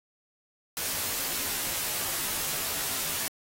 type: noise with comb filter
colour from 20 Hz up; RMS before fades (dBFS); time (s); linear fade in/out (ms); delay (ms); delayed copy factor
white; -31; 0.77-3.28; 0; 16; -1
effects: AAC 48 kbps